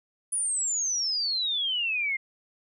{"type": "exponential sweep", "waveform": "sine", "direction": "down", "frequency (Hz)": [9956, 2093], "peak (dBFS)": -25, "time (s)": [0.32, 2.17], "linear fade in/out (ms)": 10, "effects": []}